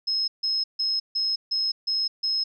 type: tone bursts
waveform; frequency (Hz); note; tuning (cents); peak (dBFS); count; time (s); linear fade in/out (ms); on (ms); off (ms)
sine; 5160; E8; -38; -22; 7; 0.07-2.44; 10; 210; 150
effects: none